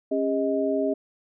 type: tone cluster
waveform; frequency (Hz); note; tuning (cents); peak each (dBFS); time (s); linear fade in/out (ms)
sine; 272.9 / 404.9 / 628; C#4 / G#4 / D#5; -27 / -44 / +16; -26; 0.11-0.94; 10
effects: none